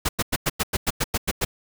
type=noise bursts; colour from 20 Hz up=pink; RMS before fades=-22 dBFS; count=11; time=0.05-1.45 s; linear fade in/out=10 ms; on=40 ms; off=96 ms; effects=none